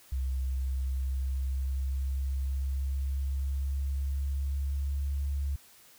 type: tone with pitch glide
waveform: sine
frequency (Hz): 65.41 to 70.1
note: C2 to C#2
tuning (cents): 0 to +20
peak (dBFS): -28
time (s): 0.12-5.56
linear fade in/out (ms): 5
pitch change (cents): +120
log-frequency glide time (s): 0.47-5.28
effects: white hiss -57 dBFS RMS until 5.98 s